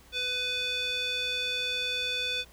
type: tone with band-pass filter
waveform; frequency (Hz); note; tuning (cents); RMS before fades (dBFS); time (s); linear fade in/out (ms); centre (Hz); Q
square; 498.9; B4; +17; -31; 0.12-2.45; 50; 3200; 4.9
effects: added 60 Hz sine -56 dBFS peak until 2.52 s + pink hiss -57 dBFS RMS until 2.52 s